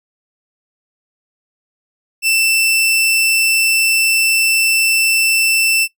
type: tone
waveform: sawtooth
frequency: 2668 Hz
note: E7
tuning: 20 cents sharp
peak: -8 dBFS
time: 2.22-5.88 s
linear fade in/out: 50 ms
effects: noise-tail reverb RT60 0.1 s tail -21 dB re dry